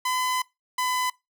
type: tone pair in turn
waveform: sawtooth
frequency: 1012 / 1006.5 Hz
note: B5 / B5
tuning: +42 / +33 cents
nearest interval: unison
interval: 9 cents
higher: first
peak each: -20 dBFS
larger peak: neither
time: 0.05-0.42 / 0.78-1.1 s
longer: first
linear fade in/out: 5 ms
effects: noise-tail reverb RT60 0.2 s tail -21 dB re dry